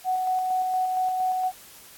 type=tone with tremolo; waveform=sine; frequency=743 Hz; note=F#5; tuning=7 cents sharp; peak=-21 dBFS; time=0.04-1.52 s; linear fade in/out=50 ms; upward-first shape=square; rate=4.3 Hz; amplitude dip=25%; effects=white hiss -48 dBFS RMS until 1.97 s + AAC 64 kbps